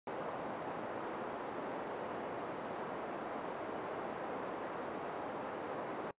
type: band-pass noise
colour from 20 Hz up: pink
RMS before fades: -42 dBFS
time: 0.07-6.11 s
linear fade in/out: 2 ms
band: 360 to 1000 Hz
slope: 12 dB/octave
effects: noise-tail reverb RT60 0.1 s tail -23 dB re dry + resampled to 8000 Hz